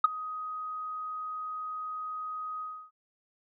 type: tone with ADSR envelope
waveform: sine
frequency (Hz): 1254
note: D#6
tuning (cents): +13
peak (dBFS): -13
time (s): 0.04-2.91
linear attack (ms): 5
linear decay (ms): 17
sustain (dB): -21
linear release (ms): 300
effects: tanh soft clip ceiling -11 dBFS